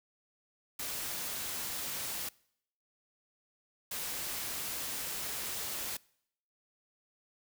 white noise bursts at uneven times, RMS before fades -38 dBFS, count 2, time 0.79-2.29 / 3.91-5.97 s, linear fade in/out 5 ms, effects noise-tail reverb RT60 0.7 s tail -24 dB re dry

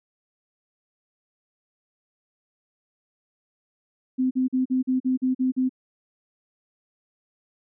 sine tone bursts, 257.6 Hz, C4, 27 cents flat, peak -19 dBFS, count 9, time 4.18-5.694 s, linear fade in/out 20 ms, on 130 ms, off 43 ms, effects none

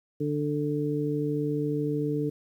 harmonic tone, 147.7 Hz, D3, 10 cents sharp, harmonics 1 / 2 / 3, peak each -30 / -29 / -30 dBFS, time 0.2-2.3 s, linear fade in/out 10 ms, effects 10-bit

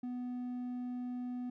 sine tone with hard clipping, 247.5 Hz, B3, 4 cents sharp, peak -38 dBFS, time 0.03-1.5 s, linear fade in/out 5 ms, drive 3 dB, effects none

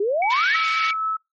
sine exponential sweep, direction up, 384.1 to 1975.5 Hz, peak -18 dBFS, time 0-0.56 s, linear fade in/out 5 ms
sine tone with vibrato, 2261 Hz, C#7, 34 cents sharp, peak -23 dBFS, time 0.22-0.93 s, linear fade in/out 2 ms, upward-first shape triangle, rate 5.9 Hz, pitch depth 22 cents each way
pink band-pass noise, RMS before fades -29 dBFS, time 0.3-0.91 s, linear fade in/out 5 ms, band 1700 to 4200 Hz, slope 24 dB/octave
sine tone with tremolo, 1302 Hz, E6, 22 cents flat, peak -20 dBFS, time 0.54-1.17 s, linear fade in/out 10 ms, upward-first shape sine, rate 4.2 Hz, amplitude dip 25%
effects noise-tail reverb RT60 0.2 s tail -25 dB re dry + MP3 32 kbps

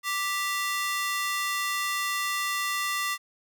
sawtooth ring-modulated tone, 1571 Hz, G6, 3 cents sharp, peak -20 dBFS, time 0.03-3.18 s, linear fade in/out 50 ms, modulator 399 Hz, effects none

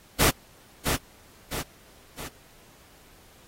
pink noise with echo, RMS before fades -20 dBFS, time 0.19-0.31 s, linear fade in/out 20 ms, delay 660 ms, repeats 3, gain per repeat -6 dB, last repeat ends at 2.29 s, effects pink hiss -55 dBFS RMS until 3.47 s + AAC 48 kbps

